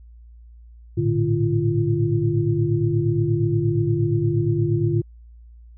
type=tone cluster; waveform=sine; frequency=108.7 / 117.2 / 149.2 / 344 Hz; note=A2 / A#2 / D3 / F4; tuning=-21 / +10 / +28 / -26 cents; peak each=-23 dBFS; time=0.97-5.02 s; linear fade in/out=10 ms; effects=added 58 Hz sine -42 dBFS peak until 5.77 s